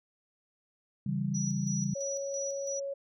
sine chord, C# diminished, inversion none, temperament equal, 138.59 / 164.81 / 196 Hz, C#3 / E3 / G3, 0 / 0 / 0 cents, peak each -33 / -35 / -32 dBFS, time 1.06-1.94 s, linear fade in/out 5 ms
sine tone with tremolo, 5860 Hz, F#8, 18 cents flat, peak -35 dBFS, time 1.34-2.8 s, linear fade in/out 10 ms, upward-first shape square, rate 3 Hz, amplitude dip 60%
sine tone, 554.4 Hz, C#5, in tune, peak -33 dBFS, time 1.95-2.94 s, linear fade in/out 10 ms
effects none

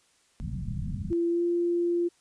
white low-pass noise, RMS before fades -33 dBFS, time 0.4-1.13 s, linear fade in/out 0 ms, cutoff 200 Hz, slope 48 dB/octave
sine tone with pitch glide, 340.2 to 345.7 Hz, F4 to F4, -45 to -18 cents, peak -23 dBFS, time 1.1-2.09 s, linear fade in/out 20 ms, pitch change +27 cents, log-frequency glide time 1.29-1.43 s
effects white hiss -65 dBFS RMS until 2.2 s + resampled to 22050 Hz

